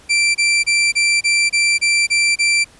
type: tone bursts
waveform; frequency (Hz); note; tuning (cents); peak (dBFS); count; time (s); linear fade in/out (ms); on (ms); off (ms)
sawtooth; 2349; D7; 0; -9; 9; 0.09-2.646; 20; 260; 27
effects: pink hiss -47 dBFS RMS until 2.79 s + resampled to 24000 Hz